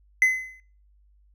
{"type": "tone with exponential decay", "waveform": "triangle", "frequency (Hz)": 2038, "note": "C7", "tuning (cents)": -46, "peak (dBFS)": -11, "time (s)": [0.22, 0.6], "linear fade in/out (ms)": 1, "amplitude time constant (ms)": 82, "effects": ["noise-tail reverb RT60 0.4 s tail -23 dB re dry", "added 50 Hz sine -56 dBFS peak until 1.34 s"]}